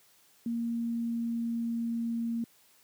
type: tone with pitch glide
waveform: sine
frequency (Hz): 233.1 to 231.6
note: A#3 to A#3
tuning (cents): 0 to -11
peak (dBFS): -29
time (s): 0.46-2.44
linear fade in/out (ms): 2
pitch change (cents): -11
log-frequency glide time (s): 0.66-2.21
effects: white hiss -63 dBFS RMS until 2.83 s + high-pass 100 Hz 12 dB/octave